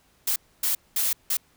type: noise bursts at uneven times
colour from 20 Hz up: blue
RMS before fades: -24 dBFS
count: 4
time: 0.27-0.36 / 0.63-0.75 / 0.96-1.13 / 1.3-1.37 s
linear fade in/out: 5 ms
effects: pink hiss -62 dBFS RMS until 1.56 s